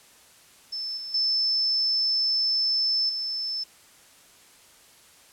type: tone with level steps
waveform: sine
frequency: 5274 Hz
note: E8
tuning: in tune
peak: -29 / -33 / -21 / -27 dBFS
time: 0.72-3.64 s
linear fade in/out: 10 ms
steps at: 0.97 / 1.14 / 3.09 s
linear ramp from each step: 5 ms
effects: white hiss -54 dBFS RMS until 5.32 s + low-pass 11000 Hz 12 dB/octave